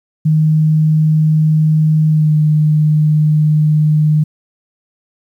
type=tone with pitch glide; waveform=sine; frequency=155.56 to 152.8 Hz; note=D#3 to D#3; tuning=0 to -31 cents; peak=-8 dBFS; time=0.25-4.24 s; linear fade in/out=10 ms; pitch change=-31 cents; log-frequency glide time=2.09-2.33 s; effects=8-bit